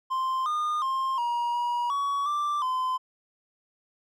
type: tone with pitch steps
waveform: triangle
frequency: 1045 / 1218 / 1059 / 952 / 960 / 1125 / 1177 / 1026 Hz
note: C6 / D#6 / C6 / A#5 / B5 / C#6 / D6 / C6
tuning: -2 / -37 / +21 / +36 / -49 / +25 / +3 / -34 cents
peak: -23 dBFS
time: 0.1-2.98 s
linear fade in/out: 20 ms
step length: 360 ms
effects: none